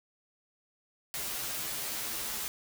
white noise with comb filter, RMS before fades -36 dBFS, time 1.14-2.48 s, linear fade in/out 0 ms, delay 11 ms, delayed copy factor -0.8, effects none

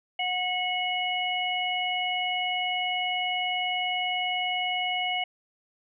harmonic tone, 730 Hz, F#5, 24 cents flat, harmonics 1 / 3 / 4, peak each -30 / -30 / -30 dBFS, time 0.19-5.24 s, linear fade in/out 5 ms, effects none

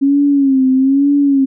sine tone with vibrato, 272.7 Hz, C#4, 28 cents flat, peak -8 dBFS, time 0.01-1.46 s, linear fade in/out 20 ms, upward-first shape sine, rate 1.1 Hz, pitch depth 81 cents each way, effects none

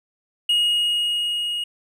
triangle tone with level ramp, 2877 Hz, F#7, 49 cents flat, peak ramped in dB -14 to -22 dBFS, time 0.49-1.64 s, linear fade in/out 5 ms, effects none

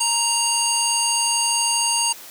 harmonic tone, 932.3 Hz, A#5, in tune, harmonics 1 / 3 / 5 / 7 / 9 / 10, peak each -25 / -25 / -25 / -25 / -25 / -25 dBFS, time 0-2.13 s, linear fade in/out 10 ms, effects white hiss -40 dBFS RMS until 2.3 s + high-pass 200 Hz 12 dB/octave

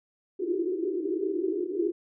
white band-pass noise, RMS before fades -29 dBFS, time 0.39-1.92 s, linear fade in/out 10 ms, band 320 to 400 Hz, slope 96 dB/octave, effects none

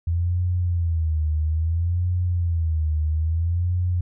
sine tone with vibrato, 83.1 Hz, E2, 15 cents sharp, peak -19 dBFS, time 0.07-4.01 s, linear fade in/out 5 ms, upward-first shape sine, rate 0.6 Hz, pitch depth 130 cents each way, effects none

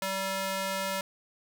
square tone with high-pass filter, 192.7 Hz, G3, 29 cents flat, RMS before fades -32 dBFS, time 0.02-1.01 s, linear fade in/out 2 ms, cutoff 570 Hz, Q 0.64, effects none

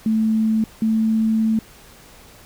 sine tone pair in turn, 220 / 221.1 Hz, A3 / A3, 0 / +9 cents, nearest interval unison, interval 9 cents, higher second, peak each -15 dBFS, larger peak neither, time 0.06-0.64 / 0.82-1.59 s, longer second, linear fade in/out 2 ms, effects pink hiss -46 dBFS RMS until 2.45 s

